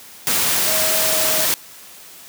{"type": "tone in noise", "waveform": "sine", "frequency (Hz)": 634, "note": "D#5", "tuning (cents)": 32, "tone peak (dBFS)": -25, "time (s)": [0.67, 1.45], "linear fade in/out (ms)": 0, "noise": "white", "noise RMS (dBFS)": -18, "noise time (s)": [0.27, 1.54], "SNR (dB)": -10, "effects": ["white hiss -41 dBFS RMS until 2.28 s", "high-pass 100 Hz 12 dB/octave"]}